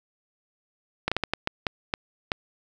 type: slowing click train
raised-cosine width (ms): 0.3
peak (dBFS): -8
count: 9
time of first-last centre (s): 1.08-2.318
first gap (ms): 36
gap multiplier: 1.4
effects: none